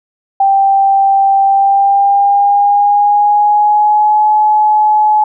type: tone with pitch glide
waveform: sine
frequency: 785 to 851.1 Hz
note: G5 to G#5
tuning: +2 to +42 cents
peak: -6 dBFS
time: 0.4-5.24 s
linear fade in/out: 5 ms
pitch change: +140 cents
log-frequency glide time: 1.45-4.27 s
effects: none